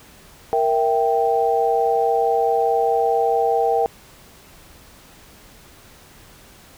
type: chord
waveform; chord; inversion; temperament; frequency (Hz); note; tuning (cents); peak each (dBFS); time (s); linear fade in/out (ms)
sine; E diminished; second; equal; 466.2 / 659.3 / 784; Bb4 / E5 / G5; 0 / 0 / 0; -19 / -23 / -19; 0.53-3.86; 0
effects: pink hiss -47 dBFS RMS until 6.77 s